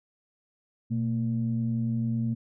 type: tone pair together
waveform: sine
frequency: 120.7 / 227.7 Hz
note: B2 / A#3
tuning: -39 / -40 cents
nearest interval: major seventh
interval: 1099 cents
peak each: -27 / -27 dBFS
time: 0.9-2.35 s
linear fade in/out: 20 ms
effects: tanh soft clip ceiling -18 dBFS